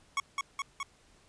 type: tone with echo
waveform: 25% pulse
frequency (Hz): 1108.7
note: C#6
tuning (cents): 0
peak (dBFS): -24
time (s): 0.17-0.2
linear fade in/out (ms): 2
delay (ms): 210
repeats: 3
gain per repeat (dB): -2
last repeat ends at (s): 0.83
effects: pink hiss -63 dBFS RMS until 1.28 s + resampled to 22050 Hz